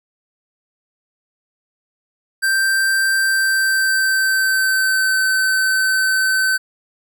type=tone with pitch glide; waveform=square; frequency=1568 to 1532.2 Hz; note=G6 to G6; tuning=0 to -40 cents; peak=-15 dBFS; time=2.42-6.58 s; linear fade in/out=20 ms; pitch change=-40 cents; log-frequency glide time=3.17-5.21 s; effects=none